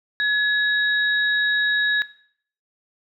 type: tone pair together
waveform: sine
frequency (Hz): 1694 / 3803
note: G#6 / A#7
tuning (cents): +34 / +34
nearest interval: octave + major second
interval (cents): 1400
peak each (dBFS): -19 / -27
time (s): 0.2-2.02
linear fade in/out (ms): 0
effects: noise-tail reverb RT60 0.6 s tail -17 dB re dry